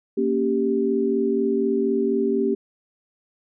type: chord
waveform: sine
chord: G diminished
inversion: first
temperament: equal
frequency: 233.1 / 277.2 / 392 Hz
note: Bb3 / Db4 / G4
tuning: 0 / 0 / 0 cents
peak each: -24 / -25 / -21 dBFS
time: 0.17-2.55 s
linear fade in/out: 10 ms
effects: none